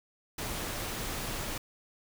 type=noise; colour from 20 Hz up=pink; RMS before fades=-36 dBFS; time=0.38-1.58 s; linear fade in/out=5 ms; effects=none